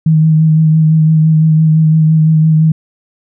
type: tone with vibrato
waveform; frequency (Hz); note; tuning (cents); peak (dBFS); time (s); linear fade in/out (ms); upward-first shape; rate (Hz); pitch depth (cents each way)
sine; 157.7; D#3; +24; -5; 0.06-2.72; 5; sine; 5.9; 22
effects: none